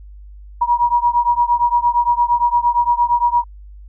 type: beating tone pair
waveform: sine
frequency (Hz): 954 / 962.7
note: A#5 / B5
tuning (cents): +40 / -45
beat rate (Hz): 8.7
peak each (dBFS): -15 / -16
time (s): 0.61-3.44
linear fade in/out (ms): 10
effects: added 50 Hz sine -35 dBFS peak until 3.88 s